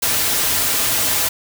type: noise with comb filter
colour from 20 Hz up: white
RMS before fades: -18 dBFS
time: 0.02-1.29 s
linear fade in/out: 10 ms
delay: 5.4 ms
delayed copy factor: -0.5
effects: none